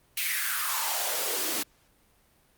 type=noise with high-pass filter sweep; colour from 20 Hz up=white; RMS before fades=-29 dBFS; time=0.17-1.63 s; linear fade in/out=5 ms; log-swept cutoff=2500 to 260 Hz; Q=3.5; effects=pink hiss -64 dBFS RMS until 2.57 s + Opus 32 kbps